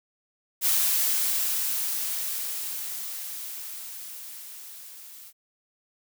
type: noise with level ramp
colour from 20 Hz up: blue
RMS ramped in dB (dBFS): -22 to -46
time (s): 0.61-5.33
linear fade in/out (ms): 50
effects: none